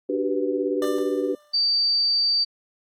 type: chord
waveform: sine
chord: G major seventh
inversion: second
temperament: equal with one note detuned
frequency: 293.7 / 374.7 / 392 / 493.9 Hz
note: D4 / F#4 / G4 / B4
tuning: 0 / +22 / 0 / 0 cents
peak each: -27 dBFS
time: 0.09-1.35 s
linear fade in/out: 5 ms
type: tone with exponential decay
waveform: 25% pulse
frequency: 594 Hz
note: D5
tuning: 20 cents sharp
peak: -23 dBFS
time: 0.82-1.7 s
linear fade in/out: 2 ms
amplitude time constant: 190 ms
type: tone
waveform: sine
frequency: 4631 Hz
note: D8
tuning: 25 cents flat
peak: -18 dBFS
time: 1.53-2.45 s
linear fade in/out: 20 ms
effects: AAC 48 kbps